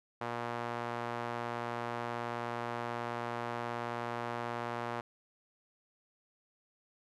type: tone with band-pass filter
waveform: sawtooth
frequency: 118.7 Hz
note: A#2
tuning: 32 cents sharp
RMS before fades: -38 dBFS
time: 0.21-5.01 s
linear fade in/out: 5 ms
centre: 990 Hz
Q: 1.1
effects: none